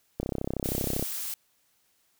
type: click train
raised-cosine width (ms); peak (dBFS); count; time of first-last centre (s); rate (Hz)
2; -16; 28; 0.2-1.026; 32.7
type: noise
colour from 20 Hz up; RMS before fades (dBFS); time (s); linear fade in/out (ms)
blue; -34; 0.64-1.34; 0
effects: white hiss -69 dBFS RMS until 2.19 s